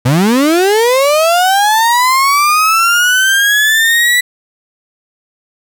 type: linear sweep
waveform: 35% pulse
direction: up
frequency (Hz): 116.3 to 1974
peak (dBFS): -6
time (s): 0.05-4.21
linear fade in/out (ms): 10
effects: none